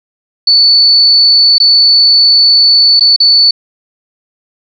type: tone with dropouts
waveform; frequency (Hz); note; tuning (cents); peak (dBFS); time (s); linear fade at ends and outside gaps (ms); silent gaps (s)
sine; 4472; C#8; +14; -3; 0.47-3.51; 5; 1.583-1.6 / 2.997-3.007 / 3.163-3.201
effects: none